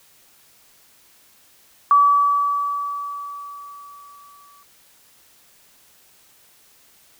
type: tone with exponential decay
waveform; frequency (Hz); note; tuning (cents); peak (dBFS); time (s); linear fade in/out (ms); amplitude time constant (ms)
sine; 1147; D6; -41; -9; 1.91-4.63; 1; 590
effects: white hiss -54 dBFS RMS until 7.19 s

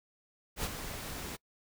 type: noise with ADSR envelope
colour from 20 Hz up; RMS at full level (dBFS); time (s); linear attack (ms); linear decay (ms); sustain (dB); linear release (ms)
pink; -33; 0.56-1.37; 80; 37; -8; 20
effects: noise-tail reverb RT60 0.1 s tail -25 dB re dry

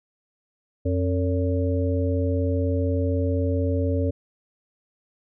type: harmonic tone with a mistuned harmonic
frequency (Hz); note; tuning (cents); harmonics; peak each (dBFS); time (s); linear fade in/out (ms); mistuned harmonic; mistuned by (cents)
90; F#2; -47; 1 / 3 / 5 / 6; -22 / -27 / -29 / -30; 0.85-4.11; 10; 6; +81
effects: none

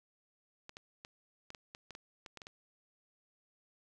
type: clicks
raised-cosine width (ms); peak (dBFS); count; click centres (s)
0.2; -30; 12; 0.694 / 0.769 / 1.049 / 1.504 / 1.548 / 1.749 / 1.907 / 1.951 / 2.262 / 2.373 / 2.418 / 2.469
effects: none

